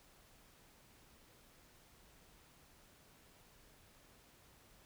silence, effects pink hiss -65 dBFS RMS until 4.85 s

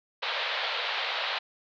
white band-pass noise, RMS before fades -31 dBFS, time 0.22-1.39 s, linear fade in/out 10 ms, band 480 to 4100 Hz, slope 48 dB/octave, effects none

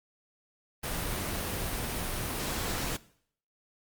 pink noise, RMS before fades -33 dBFS, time 0.83-2.97 s, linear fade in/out 10 ms, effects noise-tail reverb RT60 0.6 s tail -19 dB re dry + Opus 32 kbps

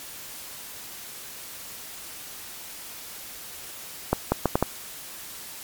accelerating click train, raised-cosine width 1 ms, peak -5 dBFS, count 5, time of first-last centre 4.13-4.626 s, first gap 190 ms, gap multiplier 0.72, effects white hiss -40 dBFS RMS until 5.63 s + MP3 96 kbps

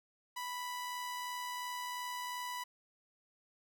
sawtooth tone with amplitude modulation, 987.8 Hz, B5, in tune, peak -34 dBFS, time 0.36-2.64 s, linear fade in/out 10 ms, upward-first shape sine, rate 82.8 Hz, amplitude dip 25%, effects none

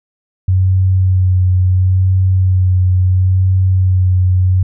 sine tone with vibrato, 92.8 Hz, F#2, 6 cents sharp, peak -8 dBFS, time 0.48-4.63 s, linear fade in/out 5 ms, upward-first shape sine, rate 0.73 Hz, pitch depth 20 cents each way, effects none

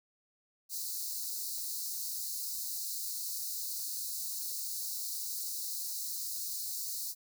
white high-pass noise, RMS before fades -38 dBFS, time 0.69-7.15 s, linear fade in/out 50 ms, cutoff 4000 Hz, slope 96 dB/octave, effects none

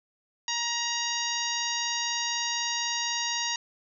harmonic tone, 944 Hz, A#5, 22 cents sharp, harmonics 1 / 2 / 3 / 4 / 5 / 6 / 7, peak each -35 / -35 / -35 / -35 / -35 / -35 / -35 dBFS, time 0.48-3.56 s, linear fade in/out 2 ms, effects none

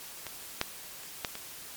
clicks, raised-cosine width 0.2 ms, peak -20 / -30 / -9 / -29 / -12 / -21 dBFS, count 6, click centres 0.267 / 0.426 / 0.614 / 1.034 / 1.248 / 1.354 s, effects white hiss -45 dBFS RMS until 1.76 s + MP3 96 kbps

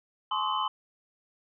sine tone cluster, 854 / 1046 / 1125 / 1266 / 3034 Hz, G#5 / C6 / C#6 / D#6 / F#7, +48 / -1 / +25 / +30 / +43 cents, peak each -34 / -29 / -35 / -36 / -35 dBFS, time 0.31-0.68 s, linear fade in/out 5 ms, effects none

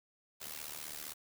white noise with amplitude modulation, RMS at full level -41 dBFS, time 0.4-1.14 s, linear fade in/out 20 ms, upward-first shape sine, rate 75.3 Hz, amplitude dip 85%, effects none

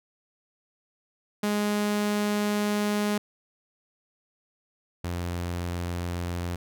sawtooth tone pair in turn, 207.7 / 87.33 Hz, G#3 / F2, 0 / 0 cents, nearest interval octave + minor third, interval 1500 cents, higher first, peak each -20 / -25 dBFS, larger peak first, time 1.43-3.18 / 5.04-6.56 s, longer first, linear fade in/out 5 ms, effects none

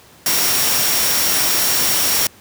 sine tone in noise, 5588 Hz, F8, in tune, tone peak -22 dBFS, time 0.26-2.27 s, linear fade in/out 2 ms, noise white, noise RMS -17 dBFS, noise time 0.26-2.27 s, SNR -8 dB, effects pink hiss -46 dBFS RMS until 2.4 s + high-pass 80 Hz 12 dB/octave

